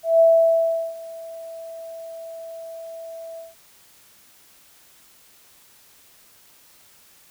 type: tone with ADSR envelope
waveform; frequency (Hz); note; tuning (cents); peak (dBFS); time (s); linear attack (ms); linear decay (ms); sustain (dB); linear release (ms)
sine; 659.3; E5; 0; -10; 0.03-3.55; 170; 740; -23; 170
effects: white hiss -53 dBFS RMS until 7.3 s